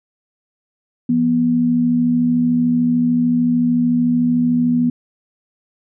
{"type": "tone pair together", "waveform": "sine", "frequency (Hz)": [170, 243.5], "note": ["F3", "B3"], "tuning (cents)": [-46, -24], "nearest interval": "tritone", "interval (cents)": 622, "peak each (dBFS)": [-22, -13], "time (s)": [1.09, 4.9], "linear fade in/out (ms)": 5, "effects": []}